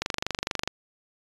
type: click train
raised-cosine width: 0.2 ms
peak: -9 dBFS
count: 17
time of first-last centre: 0.02-0.676 s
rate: 24.4 Hz
effects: resampled to 24000 Hz